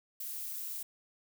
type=noise; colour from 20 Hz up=violet; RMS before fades=-40 dBFS; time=0.2-0.83 s; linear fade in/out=5 ms; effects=none